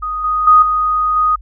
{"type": "tone with level steps", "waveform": "sine", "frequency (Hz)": 1244.5, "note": "D#6", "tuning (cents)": 0, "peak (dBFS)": [-18, -13, -4, -12, -10], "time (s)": [0.02, 1.36], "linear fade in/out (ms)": 10, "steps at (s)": [0.24, 0.47, 0.62, 1.16], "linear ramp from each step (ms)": 5, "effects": ["added 50 Hz sine -33 dBFS peak until 1.41 s"]}